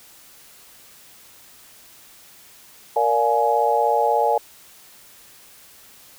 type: chord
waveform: sine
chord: Bb dominant seventh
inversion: none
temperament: just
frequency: 466.2 / 582.7 / 699.2 / 839.1 Hz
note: Bb4 / D5 / F5 / Ab5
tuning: 0 / -14 / +2 / +18 cents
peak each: -22 / -23 / -23 / -19 dBFS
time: 2.96-4.38 s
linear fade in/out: 5 ms
effects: white hiss -48 dBFS RMS until 6.18 s